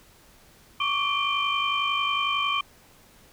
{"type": "tone cluster", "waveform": "sine", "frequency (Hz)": [1113, 1164, 2391, 3110], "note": ["C#6", "D6", "D7", "G7"], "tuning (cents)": [7, -16, 30, -14], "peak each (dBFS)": -28, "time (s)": [0.8, 2.61], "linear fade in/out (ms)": 5, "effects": ["tanh soft clip ceiling -13 dBFS", "pink hiss -55 dBFS RMS until 3.32 s"]}